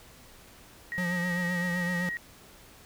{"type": "tone", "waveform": "sine", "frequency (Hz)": 1891, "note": "A#6", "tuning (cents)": 24, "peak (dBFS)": -31, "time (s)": [0.92, 2.17], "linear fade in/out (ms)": 0}
{"type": "tone with vibrato", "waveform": "square", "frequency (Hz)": 176.7, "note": "F3", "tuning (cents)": 21, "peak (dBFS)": -30, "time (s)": [0.98, 2.09], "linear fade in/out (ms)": 0, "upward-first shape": "triangle", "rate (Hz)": 7.8, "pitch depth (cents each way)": 54}
{"effects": ["pink hiss -53 dBFS RMS until 2.85 s"]}